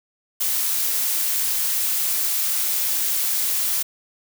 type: noise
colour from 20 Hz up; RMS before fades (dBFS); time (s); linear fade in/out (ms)
blue; -22; 0.4-3.83; 10
effects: none